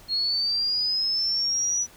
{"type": "linear sweep", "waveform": "sine", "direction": "up", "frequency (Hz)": [4256, 5920], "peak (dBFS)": -22, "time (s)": [0.08, 1.87], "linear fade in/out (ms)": 50, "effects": ["pink hiss -51 dBFS RMS until 1.96 s"]}